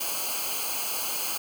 white noise with comb filter, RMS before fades -30 dBFS, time 0-1.38 s, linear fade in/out 10 ms, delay 0.54 ms, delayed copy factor -0.85, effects none

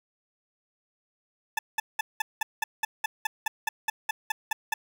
20% pulse tone bursts, 872 Hz, A5, 16 cents flat, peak -19 dBFS, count 16, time 1.57-4.74 s, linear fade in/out 5 ms, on 20 ms, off 190 ms, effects none

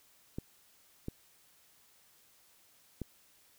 clicks, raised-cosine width 3 ms, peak -24 dBFS, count 3, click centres 0.385 / 1.084 / 3.017 s, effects white hiss -65 dBFS RMS until 3.58 s

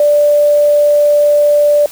sine tone, 587.3 Hz, D5, in tune, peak -6 dBFS, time 0-1.86 s, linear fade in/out 2 ms, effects white hiss -33 dBFS RMS until 1.91 s

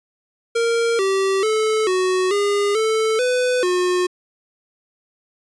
square tone with pitch steps, 463.9 / 387.2 / 435.3 / 370.5 / 406.6 / 440.3 / 500 / 361.1 Hz, A#4 / G4 / A4 / F#4 / G#4 / A4 / B4 / F#4, -8 / -21 / -19 / +2 / -37 / +1 / +21 / -42 cents, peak -17 dBFS, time 0.55-4.07 s, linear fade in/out 10 ms, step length 440 ms, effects resampled to 22050 Hz

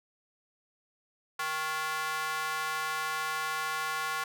square tone with high-pass filter, 156.6 Hz, D#3, 11 cents sharp, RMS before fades -33 dBFS, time 1.39-4.24 s, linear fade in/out 5 ms, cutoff 1200 Hz, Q 2.4, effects none

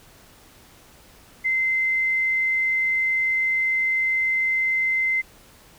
sine tone, 2071 Hz, C7, 18 cents flat, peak -19 dBFS, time 1.44-5.22 s, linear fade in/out 20 ms, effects pink hiss -51 dBFS RMS until 5.78 s

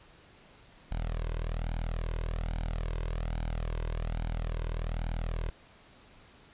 sawtooth tone with flanger, 40.3 Hz, E1, 38 cents flat, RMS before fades -33 dBFS, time 0.91-5.5 s, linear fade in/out 0 ms, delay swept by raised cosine 1.3 to 1.96 ms, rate 1.2 Hz, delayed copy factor +0.7, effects pink hiss -57 dBFS RMS until 6.53 s + resampled to 8000 Hz

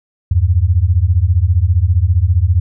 sine beating tone pair, 81.1 / 96.1 Hz, E2 / G2, -28 / -34 cents, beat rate 15 Hz, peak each -12 dBFS, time 0.31-2.6 s, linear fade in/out 5 ms, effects none

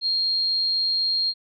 sine tone, 4228 Hz, C8, 17 cents sharp, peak -20 dBFS, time 0.01-1.34 s, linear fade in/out 50 ms, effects none

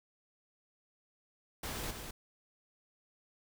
pink noise with echo, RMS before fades -40 dBFS, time 1.63-1.91 s, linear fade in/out 5 ms, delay 200 ms, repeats 1, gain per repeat -5 dB, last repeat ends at 2.11 s, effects none

